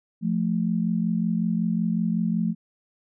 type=tone pair together; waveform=sine; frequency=174.61 / 220 Hz; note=F3 / A3; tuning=0 / 0 cents; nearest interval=major third; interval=400 cents; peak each=-24 dBFS; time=0.21-2.55 s; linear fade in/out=50 ms; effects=none